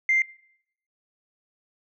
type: tone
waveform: sine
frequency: 2093 Hz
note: C7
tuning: in tune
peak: -17 dBFS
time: 0.09-0.22 s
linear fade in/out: 2 ms
effects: noise-tail reverb RT60 0.7 s tail -23 dB re dry + tanh soft clip ceiling -13 dBFS